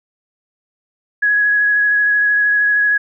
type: tone with vibrato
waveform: sine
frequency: 1673 Hz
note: G#6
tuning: 12 cents sharp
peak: -11 dBFS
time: 1.22-2.98 s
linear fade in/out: 10 ms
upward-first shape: triangle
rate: 13 Hz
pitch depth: 15 cents each way
effects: none